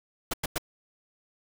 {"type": "noise bursts", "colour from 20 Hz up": "pink", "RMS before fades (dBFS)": -29, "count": 3, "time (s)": [0.31, 0.582], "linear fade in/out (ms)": 5, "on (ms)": 26, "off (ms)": 97, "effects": []}